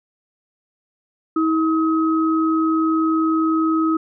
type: tone pair together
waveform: sine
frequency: 320.7 / 1271 Hz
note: E4 / D#6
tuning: -48 / +36 cents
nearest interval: 2 octaves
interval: 2384 cents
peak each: -16 / -22 dBFS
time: 1.36-3.97 s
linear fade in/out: 5 ms
effects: none